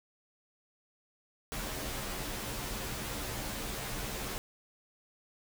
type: noise with comb filter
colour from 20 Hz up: pink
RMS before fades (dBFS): -38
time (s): 1.52-4.38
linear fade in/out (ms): 0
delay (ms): 12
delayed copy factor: -0.8
effects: none